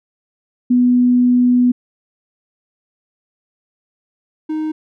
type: tone pair in turn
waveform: sine / triangle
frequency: 246.9 / 311.1 Hz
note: B3 / D#4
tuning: 0 / 0 cents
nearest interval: major third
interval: 400 cents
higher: second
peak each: -9 / -16 dBFS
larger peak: first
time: 0.7-1.72 / 4.49-4.72 s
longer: first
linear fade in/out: 10 ms
effects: none